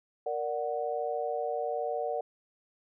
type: chord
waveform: sine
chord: Bb augmented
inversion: none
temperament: equal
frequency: 466.2 / 587.3 / 740 Hz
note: Bb4 / D5 / F#5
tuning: 0 / 0 / 0 cents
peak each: -34 dBFS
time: 0.26-2.21 s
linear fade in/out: 5 ms
effects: none